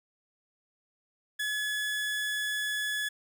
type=tone; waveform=30% pulse; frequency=1703 Hz; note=G#6; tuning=43 cents sharp; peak=-27 dBFS; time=1.39-3.09 s; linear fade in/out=10 ms; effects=none